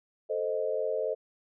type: chord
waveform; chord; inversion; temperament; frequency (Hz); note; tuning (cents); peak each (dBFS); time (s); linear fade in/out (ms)
sine; A diminished; none; equal; 440 / 523.3 / 622.3; A4 / C5 / Eb5; 0 / 0 / 0; -32; 0.29-1.15; 20
effects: none